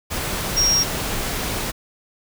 sine tone in noise, 5600 Hz, F8, 4 cents sharp, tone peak -15 dBFS, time 0.56-0.84 s, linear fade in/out 20 ms, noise pink, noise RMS -25 dBFS, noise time 0.1-1.72 s, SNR +7 dB, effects none

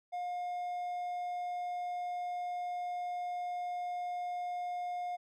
triangle tone, 713 Hz, F5, 36 cents sharp, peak -33 dBFS, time 0.12-5.17 s, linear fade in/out 20 ms, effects none

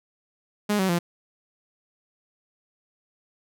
sawtooth tone with pitch steps, 207.7 / 189.36 / 172.65 Hz, G#3 / F#3 / F3, 0 / +40 / -20 cents, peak -17 dBFS, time 0.69-0.99 s, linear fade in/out 10 ms, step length 100 ms, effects none

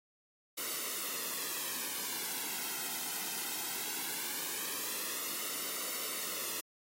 white noise with flanger, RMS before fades -38 dBFS, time 0.57-6.61 s, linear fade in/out 10 ms, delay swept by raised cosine 1.2 to 1.76 ms, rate 0.19 Hz, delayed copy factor -0.6, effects high-pass 200 Hz 12 dB/octave + AAC 48 kbps

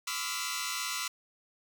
10% pulse tone cluster, 1021 / 1162 / 1301 / 1396 / 1979 Hz, C6 / D6 / E6 / F6 / B6, -43 / -19 / -23 / -1 / +3 cents, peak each -31 dBFS, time 0.07-1.08 s, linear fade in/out 5 ms, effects none

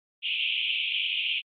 white band-pass noise, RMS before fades -28 dBFS, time 0.22-1.42 s, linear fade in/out 50 ms, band 2400 to 3300 Hz, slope 96 dB/octave, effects MP3 32 kbps

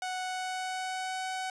sawtooth tone with pitch glide, 740 to 750.8 Hz, F#5 to F#5, 0 to +25 cents, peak -29 dBFS, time 0.02-1.5 s, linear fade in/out 2 ms, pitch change +25 cents, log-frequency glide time 0.22-1.26 s, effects resampled to 22050 Hz + 11-bit

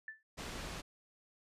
sine tone with exponential decay, 1760 Hz, A6, in tune, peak -39 dBFS, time 0.08-0.23 s, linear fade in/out 2 ms, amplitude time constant 32 ms
pink low-pass noise, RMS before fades -44 dBFS, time 0.37-0.82 s, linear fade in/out 20 ms, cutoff 7100 Hz, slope 12 dB/octave
effects resampled to 32000 Hz

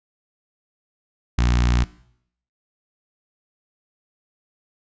sawtooth tone with notch filter, 60 Hz, B1, 49 cents flat, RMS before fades -18 dBFS, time 1.38-1.84 s, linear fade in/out 5 ms, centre 490 Hz, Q 0.81, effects noise-tail reverb RT60 0.7 s tail -20 dB re dry + resampled to 16000 Hz

